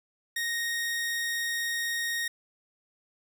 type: tone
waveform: sawtooth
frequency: 1864 Hz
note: A#6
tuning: 1 cent flat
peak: -25 dBFS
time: 0.36-2.28 s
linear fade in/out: 5 ms
effects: none